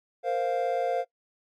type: chord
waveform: triangle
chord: Bb suspended second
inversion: none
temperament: equal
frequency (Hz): 466.2 / 523.3 / 698.5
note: Bb4 / C5 / F5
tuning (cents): 0 / 0 / 0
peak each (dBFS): -29 / -27 / -26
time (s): 0.23-1.05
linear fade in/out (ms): 50
effects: noise-tail reverb RT60 0.1 s tail -20 dB re dry + MP3 96 kbps